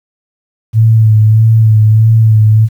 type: tone with vibrato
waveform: sine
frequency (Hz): 110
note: A2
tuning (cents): 0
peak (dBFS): -3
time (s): 0.73-2.69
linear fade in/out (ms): 50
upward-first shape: sine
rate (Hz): 1.6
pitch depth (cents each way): 35
effects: 7-bit